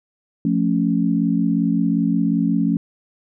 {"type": "chord", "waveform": "sine", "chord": "F augmented", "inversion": "none", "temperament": "equal", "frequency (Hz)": [174.61, 220, 277.2], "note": ["F3", "A3", "C#4"], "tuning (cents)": [0, 0, 0], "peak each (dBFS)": -20, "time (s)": [0.45, 2.77], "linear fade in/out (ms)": 2, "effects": []}